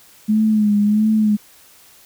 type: tone with vibrato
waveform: sine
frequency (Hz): 211.7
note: G#3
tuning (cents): +33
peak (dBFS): -12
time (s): 0.28-1.37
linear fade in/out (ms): 20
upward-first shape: sine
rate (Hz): 1.5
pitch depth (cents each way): 51
effects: white hiss -48 dBFS RMS until 2.05 s